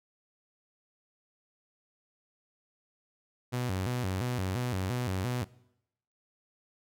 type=tone with vibrato; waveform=sawtooth; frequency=107.9 Hz; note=A2; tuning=33 cents flat; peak=-26 dBFS; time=3.52-5.45 s; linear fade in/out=20 ms; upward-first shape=square; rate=2.9 Hz; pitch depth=240 cents each way; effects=noise-tail reverb RT60 0.8 s tail -21 dB re dry